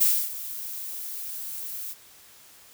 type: noise with ADSR envelope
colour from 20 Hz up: violet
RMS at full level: -19 dBFS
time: 0-1.95 s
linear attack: 17 ms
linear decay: 270 ms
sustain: -16 dB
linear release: 41 ms
effects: white hiss -52 dBFS RMS until 2.73 s

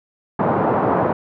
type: band-pass noise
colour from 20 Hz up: white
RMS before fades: -18 dBFS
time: 0.39-1.13 s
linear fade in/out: 5 ms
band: 110 to 1000 Hz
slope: 24 dB/octave
effects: none

